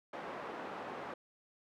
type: band-pass noise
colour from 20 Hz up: pink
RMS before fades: -44 dBFS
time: 0.13-1.14 s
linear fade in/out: 5 ms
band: 360 to 1400 Hz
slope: 12 dB/octave
effects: none